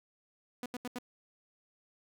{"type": "tone bursts", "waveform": "sawtooth", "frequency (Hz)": 246.9, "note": "B3", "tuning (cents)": 0, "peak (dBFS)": -33, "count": 4, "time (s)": [0.63, 0.986], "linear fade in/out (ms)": 2, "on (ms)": 29, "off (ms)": 80, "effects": []}